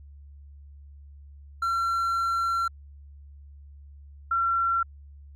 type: tone pair in turn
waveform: triangle / sine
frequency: 1361 / 1361 Hz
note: F6 / F6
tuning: -45 / -45 cents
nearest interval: unison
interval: 0 cents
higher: neither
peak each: -21 dBFS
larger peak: neither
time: 1.62-2.68 / 4.31-4.83 s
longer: first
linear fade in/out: 5 ms
effects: added 71 Hz sine -44 dBFS peak until 5.35 s + MP3 96 kbps